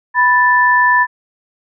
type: tone pair together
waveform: sine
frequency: 987.8 / 1760.1 Hz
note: B5 / A6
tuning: 0 / 0 cents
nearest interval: minor seventh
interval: 1000 cents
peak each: -11 dBFS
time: 0.14-1.07 s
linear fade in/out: 50 ms
effects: none